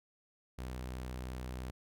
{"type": "tone", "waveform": "sawtooth", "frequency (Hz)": 63, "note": "B1", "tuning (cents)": 35, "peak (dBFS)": -36, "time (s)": [0.58, 1.71], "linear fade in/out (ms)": 10, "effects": []}